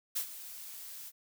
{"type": "noise with ADSR envelope", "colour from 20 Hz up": "blue", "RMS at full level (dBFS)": -32, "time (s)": [0.15, 1.12], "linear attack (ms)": 17, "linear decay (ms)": 90, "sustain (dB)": -14, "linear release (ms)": 43, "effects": []}